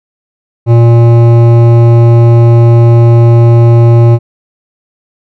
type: tone with hard clipping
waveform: sine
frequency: 117.3 Hz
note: A#2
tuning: 11 cents sharp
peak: -3 dBFS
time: 0.66-4.19 s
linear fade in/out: 50 ms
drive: 13 dB
effects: none